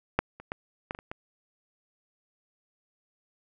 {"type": "clicks", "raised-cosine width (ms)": 0.5, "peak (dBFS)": [-7, -29, -17, -17, -23, -26, -21], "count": 7, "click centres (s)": [0.19, 0.4, 0.519, 0.909, 0.949, 0.989, 1.115], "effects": []}